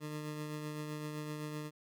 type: tone with tremolo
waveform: 20% pulse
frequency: 151.3 Hz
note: D#3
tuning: 48 cents flat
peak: -33 dBFS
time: 0-1.71 s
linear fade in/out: 50 ms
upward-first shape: triangle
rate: 7.8 Hz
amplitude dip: 35%
effects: none